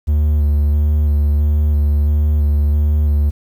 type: tone with vibrato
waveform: triangle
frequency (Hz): 74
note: D2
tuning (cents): +14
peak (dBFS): -9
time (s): 0.07-3.31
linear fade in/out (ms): 20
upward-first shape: square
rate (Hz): 1.5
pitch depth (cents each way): 18
effects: 8-bit